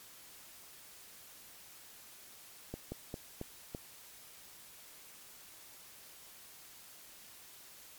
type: slowing click train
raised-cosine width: 2 ms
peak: -26 dBFS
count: 5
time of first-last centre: 2.74-3.749 s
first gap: 180 ms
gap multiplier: 1.23
effects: white hiss -55 dBFS RMS until 7.98 s + MP3 96 kbps